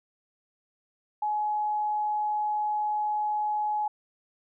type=tone; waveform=sine; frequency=844 Hz; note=G#5; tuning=28 cents sharp; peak=-25 dBFS; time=1.22-3.88 s; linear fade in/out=5 ms; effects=none